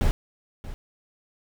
brown noise with echo, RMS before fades -20 dBFS, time 0.01-0.11 s, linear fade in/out 0 ms, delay 630 ms, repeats 1, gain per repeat -15 dB, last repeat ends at 0.74 s, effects none

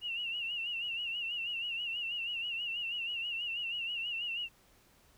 sine tone with vibrato, 2800 Hz, F7, 4 cents sharp, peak -34 dBFS, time 0.01-4.49 s, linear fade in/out 50 ms, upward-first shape sine, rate 6.2 Hz, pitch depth 79 cents each way, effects pink hiss -65 dBFS RMS until 5.17 s

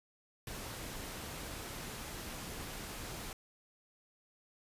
pink noise, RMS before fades -44 dBFS, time 0.47-3.33 s, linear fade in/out 2 ms, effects resampled to 32000 Hz

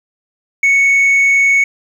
sine tone with frequency modulation, 2217 Hz, C#7, in tune, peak -5 dBFS, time 0.63-1.64 s, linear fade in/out 5 ms, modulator 29.8 Hz, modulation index 0.35, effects tanh soft clip ceiling -7 dBFS + 7-bit

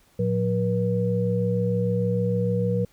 sine tone cluster, 113.3 / 179.9 / 481.5 Hz, A#2 / F#3 / B4, -49 / -48 / -44 cents, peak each -25 dBFS, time 0.19-2.85 s, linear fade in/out 5 ms, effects pink hiss -60 dBFS RMS until 2.92 s

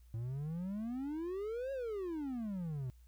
triangle exponential two-way sweep, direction up then down, 110 to 554.4 to 122.4 Hz, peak -35 dBFS, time 0.14-2.9 s, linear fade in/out 0 ms, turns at 1.72 s, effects added 60 Hz sine -57 dBFS peak until 3.07 s + white hiss -75 dBFS RMS until 3.07 s

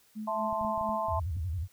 sine tone with tremolo, 215.1 Hz, A3, 39 cents flat, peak -34 dBFS, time 0.15-1.07 s, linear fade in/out 20 ms, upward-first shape sine, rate 4.3 Hz, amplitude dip 85%
sine chord, A minor, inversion second, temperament equal, 659.3 / 880 / 1046.5 Hz, E5 / A5 / C6, 0 / 0 / 0 cents, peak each -33 dBFS, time 0.27-1.2 s, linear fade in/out 10 ms
clicks, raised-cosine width 5 ms, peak -33 dBFS, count 8, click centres 0.528 / 0.613 / 0.649 / 0.778 / 0.812 / 0.892 / 1.085 / 1.368 s
sine tone with vibrato, 85 Hz, F2, 46 cents flat, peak -30 dBFS, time 1.08-1.68 s, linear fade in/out 50 ms, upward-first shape square, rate 11 Hz, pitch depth 180 cents each way
effects white hiss -64 dBFS RMS until 1.72 s

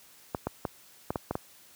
clicks, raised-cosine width 1 ms, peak -15 dBFS, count 7, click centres 0.348 / 0.47 / 0.652 / 1.105 / 1.158 / 1.31 / 1.354 s, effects white hiss -56 dBFS RMS until 1.75 s + high-pass 60 Hz 12 dB/octave

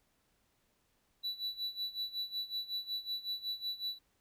triangle tone with tremolo, 3951 Hz, B7, in tune, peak -32 dBFS, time 1.23-3.99 s, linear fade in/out 20 ms, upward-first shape sine, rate 5.4 Hz, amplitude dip 85%, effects pink hiss -75 dBFS RMS until 4.2 s

